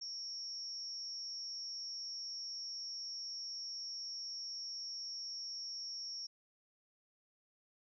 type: tone with amplitude modulation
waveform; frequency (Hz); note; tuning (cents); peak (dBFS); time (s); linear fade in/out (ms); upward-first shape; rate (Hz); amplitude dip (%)
sine; 5500; F8; -27; -38; 0.01-6.27; 10; sine; 264; 75
effects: none